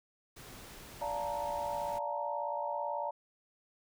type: noise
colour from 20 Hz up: pink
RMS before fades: -50 dBFS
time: 0.36-1.99 s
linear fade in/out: 10 ms
type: chord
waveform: sine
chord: Bb major seventh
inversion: first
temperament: just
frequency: 582.7 / 699.2 / 874.1 / 932.3 Hz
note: D5 / F5 / A5 / Bb5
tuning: -14 / +2 / -12 / 0 cents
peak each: -38 / -42 / -40 / -37 dBFS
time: 1.01-3.11 s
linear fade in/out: 10 ms
effects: none